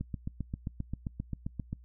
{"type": "click train", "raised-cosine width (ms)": 5, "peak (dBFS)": -22, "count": 14, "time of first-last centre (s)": [0.01, 1.73], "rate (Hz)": 7.56, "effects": ["noise-tail reverb RT60 0.1 s tail -24 dB re dry", "added 60 Hz sine -51 dBFS peak until 1.84 s"]}